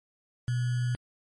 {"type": "tone with sample-and-hold", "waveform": "sine", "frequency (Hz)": 122.8, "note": "B2", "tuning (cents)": -9, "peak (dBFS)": -25, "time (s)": [0.48, 0.95], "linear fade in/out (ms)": 0, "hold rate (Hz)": 1575, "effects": ["MP3 48 kbps"]}